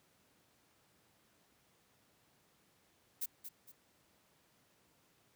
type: noise with echo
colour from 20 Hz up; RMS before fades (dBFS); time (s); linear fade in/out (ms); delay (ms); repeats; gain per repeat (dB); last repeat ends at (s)
violet; -38; 3.21-3.26; 10; 230; 2; -9; 3.72
effects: pink hiss -71 dBFS RMS until 5.35 s + high-pass 100 Hz 12 dB/octave